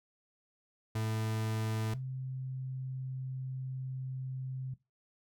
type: tone pair in turn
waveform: 40% pulse / sine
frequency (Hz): 110 / 130.56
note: A2 / C3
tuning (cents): 0 / -3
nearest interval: minor third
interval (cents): 297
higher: second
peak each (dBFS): -31 / -36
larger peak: first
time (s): 0.95-1.94 / 1.94-4.74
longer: second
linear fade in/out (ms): 5
effects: noise-tail reverb RT60 0.2 s tail -17 dB re dry